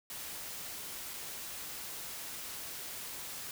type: noise with dropouts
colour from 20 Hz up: white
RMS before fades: -43 dBFS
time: 0.1-3.51 s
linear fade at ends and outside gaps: 1 ms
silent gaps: 1.136-1.139 s
effects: none